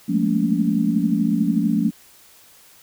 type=tone cluster; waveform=sine; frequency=175.6 / 207.1 / 218.4 / 231.8 / 283.8 Hz; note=F3 / G#3 / A3 / A#3 / C#4; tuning=+10 / -5 / -13 / -10 / +41 cents; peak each=-23 dBFS; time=0.08-1.91 s; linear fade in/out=20 ms; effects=white hiss -50 dBFS RMS until 2.82 s